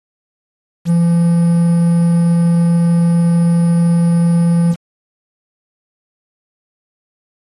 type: tone with quantisation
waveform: triangle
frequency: 170 Hz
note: F3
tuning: 46 cents flat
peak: -7 dBFS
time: 0.85-4.76 s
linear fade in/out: 50 ms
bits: 6
effects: AAC 32 kbps